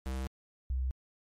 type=tone pair in turn; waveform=square / sine; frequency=65.3 / 64.44 Hz; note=C2 / C2; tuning=-3 / -26 cents; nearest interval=unison; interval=23 cents; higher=first; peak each=-34 / -29 dBFS; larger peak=second; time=0.06-0.27 / 0.7-0.91 s; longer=neither; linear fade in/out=0 ms; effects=MP3 64 kbps